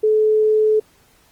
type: tone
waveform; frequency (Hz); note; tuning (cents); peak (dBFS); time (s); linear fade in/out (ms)
sine; 431.3; A4; -35; -12; 0.03-0.8; 10
effects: pink hiss -55 dBFS RMS until 1.31 s + Opus 24 kbps